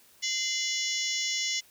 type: harmonic tone with a mistuned harmonic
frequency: 689 Hz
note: F5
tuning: 24 cents flat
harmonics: 3 / 4 / 5 / 6 / 7 / 8 / 9 / 10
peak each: -34 / -36 / -37 / -39 / -40 / -34 / -36 / -36 dBFS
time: 0.22-1.61 s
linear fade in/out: 20 ms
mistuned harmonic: 4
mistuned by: +110 cents
effects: white hiss -59 dBFS RMS until 1.7 s